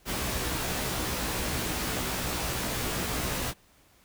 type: noise with comb filter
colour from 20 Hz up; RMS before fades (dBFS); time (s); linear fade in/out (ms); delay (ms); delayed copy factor
pink; -31; 0.05-3.54; 50; 16; +0.65
effects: pink hiss -61 dBFS RMS until 4.04 s